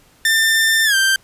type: tone with pitch glide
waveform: sawtooth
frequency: 1792 to 1569.1 Hz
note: A6 to G6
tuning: +31 to +1 cents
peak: -9 dBFS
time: 0.25-1.16 s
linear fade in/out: 2 ms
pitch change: -230 cents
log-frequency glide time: 0.85-0.95 s
effects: pink hiss -52 dBFS RMS until 1.23 s + resampled to 32000 Hz